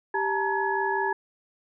sine tone cluster, 391.7 / 872 / 937 / 1689 Hz, G4 / A5 / A#5 / G#6, -1 / -16 / +9 / +29 cents, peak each -29 dBFS, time 0.14-1.13 s, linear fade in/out 5 ms, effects none

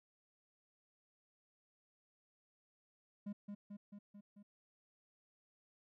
triangle tone with echo, 204 Hz, G#3, 31 cents flat, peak -39 dBFS, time 3.26-3.33 s, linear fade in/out 10 ms, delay 220 ms, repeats 5, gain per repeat -3 dB, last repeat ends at 4.43 s, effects none

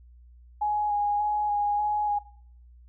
sine tone with vibrato, 830.6 Hz, G#5, in tune, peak -23 dBFS, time 0.61-2.19 s, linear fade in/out 10 ms, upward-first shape square, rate 1.7 Hz, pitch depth 14 cents each way, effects noise-tail reverb RT60 0.6 s tail -21 dB re dry + added 60 Hz sine -49 dBFS peak until 2.88 s

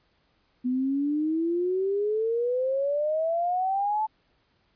sine exponential sweep, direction up, 246.9 to 880 Hz, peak -23 dBFS, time 0.64-4.07 s, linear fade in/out 20 ms, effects pink hiss -68 dBFS RMS until 4.75 s + resampled to 11025 Hz

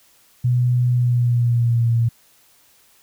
sine tone with pitch glide, 123.4 to 116.47 Hz, B2 to A#2, -1 to -1 cents, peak -14 dBFS, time 0.44-2.09 s, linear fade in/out 10 ms, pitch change -100 cents, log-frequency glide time 0.91-1.91 s, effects white hiss -55 dBFS RMS until 3.02 s

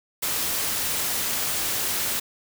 white noise, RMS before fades -26 dBFS, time 0.22-2.2 s, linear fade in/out 10 ms, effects none

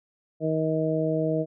harmonic tone, 158.1 Hz, D#3, 28 cents sharp, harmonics 1 / 2 / 3 / 4, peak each -28 / -28 / -28 / -28 dBFS, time 0.4-1.46 s, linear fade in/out 50 ms, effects none

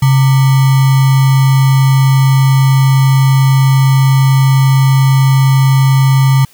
sine tone with sample-and-hold, 134.4 Hz, C3, 47 cents sharp, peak -5 dBFS, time 0.02-6.45 s, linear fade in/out 5 ms, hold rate 1050 Hz, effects white hiss -45 dBFS RMS until 6.53 s

